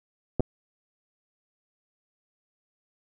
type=clicks; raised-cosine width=2 ms; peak=-11 dBFS; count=2; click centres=0.397 / 0.405 s; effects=none